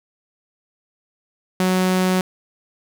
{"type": "tone", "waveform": "sawtooth", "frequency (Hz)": 185, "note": "F#3", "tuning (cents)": 0, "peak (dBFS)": -12, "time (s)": [1.6, 2.21], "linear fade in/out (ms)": 2, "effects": []}